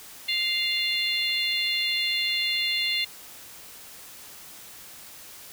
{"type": "harmonic tone", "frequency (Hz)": 698.5, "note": "F5", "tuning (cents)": 0, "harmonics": [3, 4, 5, 6], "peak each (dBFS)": [-29, -29, -29, -29], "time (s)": [0.28, 3.05], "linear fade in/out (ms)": 10, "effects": ["white hiss -45 dBFS RMS until 5.52 s"]}